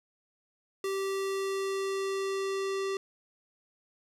square tone with low-pass filter sweep, 389.2 Hz, G4, 12 cents flat, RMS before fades -32 dBFS, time 0.84-2.97 s, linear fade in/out 2 ms, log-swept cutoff 12000 to 7000 Hz, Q 0.85, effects 11-bit

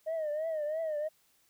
sine tone with vibrato, 622.3 Hz, D#5, in tune, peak -29 dBFS, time 0.06-1.09 s, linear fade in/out 20 ms, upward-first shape triangle, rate 3 Hz, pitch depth 110 cents each way, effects tanh soft clip ceiling -29 dBFS + white hiss -69 dBFS RMS until 1.49 s

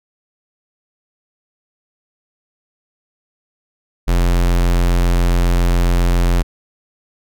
square tone, 43.65 Hz, F1, in tune, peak -12 dBFS, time 4.07-6.43 s, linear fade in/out 20 ms, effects none

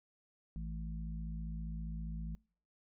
harmonic tone, 55 Hz, A1, in tune, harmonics 1 / 3 / 4, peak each -40 / -44 / -51 dBFS, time 0.56-2.35 s, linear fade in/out 0 ms, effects noise-tail reverb RT60 0.5 s tail -26 dB re dry

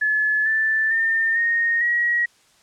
sine tone with pitch steps, 1717 / 1762.2 / 1808.6 / 1856.2 / 1905.1 Hz, A6 / A6 / A6 / A#6 / A#6, -43 / +2 / +47 / -8 / +37 cents, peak -17 dBFS, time 0.01-2.26 s, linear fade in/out 10 ms, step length 450 ms, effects white hiss -57 dBFS RMS until 2.62 s + low-pass 8000 Hz 12 dB/octave

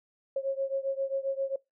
sine beating tone pair, 540 / 547.5 Hz, C#5 / C#5, -45 / -22 cents, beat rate 7.5 Hz, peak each -30 / -32 dBFS, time 0.36-1.56 s, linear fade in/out 5 ms, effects noise-tail reverb RT60 0.2 s tail -24 dB re dry

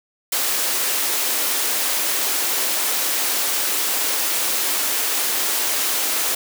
white high-pass noise, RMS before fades -21 dBFS, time 0.32-6.35 s, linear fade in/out 5 ms, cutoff 270 Hz, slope 24 dB/octave, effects none

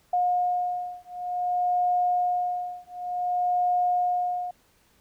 sine beating tone pair, 717 / 717.55 Hz, F5 / F5, +45 / +47 cents, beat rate 0.55 Hz, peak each -26 dBFS, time 0.13-4.51 s, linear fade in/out 5 ms, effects pink hiss -63 dBFS RMS until 5 s

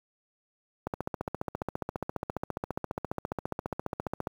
click train, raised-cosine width 1 ms, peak -17 dBFS, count 51, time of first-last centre 0.87-4.271 s, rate 14.7 Hz, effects high-pass 60 Hz 12 dB/octave + 8-bit

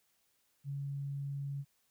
sine tone, 140.2 Hz, C#3, 20 cents sharp, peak -36 dBFS, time 0.64-1.65 s, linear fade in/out 50 ms, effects white hiss -75 dBFS RMS until 1.9 s

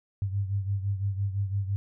sine beating tone pair, 98 / 103.9 Hz, G2 / G#2, 0 / +1 cents, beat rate 5.9 Hz, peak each -27 / -33 dBFS, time 0.22-1.76 s, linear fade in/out 0 ms, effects none

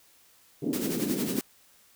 pink band-pass noise, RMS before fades -30 dBFS, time 0.62-1.4 s, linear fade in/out 10 ms, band 210 to 360 Hz, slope 24 dB/octave
white noise with tremolo, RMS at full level -34 dBFS, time 0.73-1.41 s, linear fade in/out 0 ms, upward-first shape sine, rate 11 Hz, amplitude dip 60%
effects white hiss -60 dBFS RMS until 1.95 s

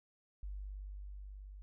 sine tone with level ramp, 49.24 Hz, G1, 8 cents sharp, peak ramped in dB -40 to -48 dBFS, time 0.43-1.62 s, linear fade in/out 0 ms, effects none

